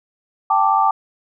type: chord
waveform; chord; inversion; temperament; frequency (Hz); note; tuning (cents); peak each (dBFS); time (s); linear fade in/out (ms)
sine; G suspended second; none; equal; 784 / 880 / 1174.7; G5 / A5 / D6; 0 / 0 / 0; -17; 0.5-0.91; 5
effects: none